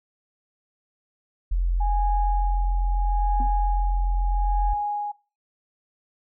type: tone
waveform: sine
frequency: 43.65 Hz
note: F1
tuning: in tune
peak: -19 dBFS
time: 1.51-4.74 s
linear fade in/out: 10 ms
type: tone with tremolo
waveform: sine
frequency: 827 Hz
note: G#5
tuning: 8 cents flat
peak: -23 dBFS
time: 1.8-5.12 s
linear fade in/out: 10 ms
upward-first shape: sine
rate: 0.76 Hz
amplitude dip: 70%
type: tone with exponential decay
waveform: sine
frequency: 253 Hz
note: B3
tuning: 42 cents sharp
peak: -28 dBFS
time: 3.4-3.53 s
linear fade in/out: 2 ms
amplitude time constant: 28 ms
effects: noise-tail reverb RT60 0.3 s tail -19 dB re dry + tanh soft clip ceiling -9 dBFS